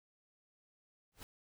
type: noise with exponential growth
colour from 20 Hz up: pink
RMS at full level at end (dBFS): -45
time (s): 1.12-1.23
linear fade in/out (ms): 0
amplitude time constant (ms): 22
effects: none